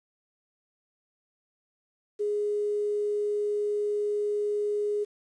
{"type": "tone with quantisation", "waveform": "sine", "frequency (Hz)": 415.3, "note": "G#4", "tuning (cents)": 0, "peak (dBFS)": -25, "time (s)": [2.19, 5.05], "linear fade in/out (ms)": 20, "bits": 9, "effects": ["resampled to 22050 Hz"]}